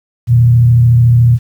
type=tone with frequency modulation; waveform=sine; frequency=119 Hz; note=A#2; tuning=36 cents sharp; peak=-4 dBFS; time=0.27-1.39 s; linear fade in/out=50 ms; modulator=33.8 Hz; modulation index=0.38; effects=7-bit